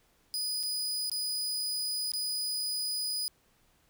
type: tone with dropouts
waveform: sawtooth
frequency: 4966 Hz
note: D#8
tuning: 4 cents flat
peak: -28 dBFS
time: 0.34-3.28 s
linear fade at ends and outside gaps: 0 ms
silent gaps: 0.63-0.634 / 1.097-1.116 / 2.118-2.136 s
effects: pink hiss -68 dBFS RMS until 3.89 s